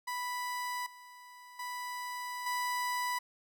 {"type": "tone with level steps", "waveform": "30% pulse", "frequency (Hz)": 987.8, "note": "B5", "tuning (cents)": 0, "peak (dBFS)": [-32, -48, -35, -29], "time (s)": [0.07, 3.19], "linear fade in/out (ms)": 10, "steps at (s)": [0.86, 1.59, 2.46], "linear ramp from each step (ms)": 5, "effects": []}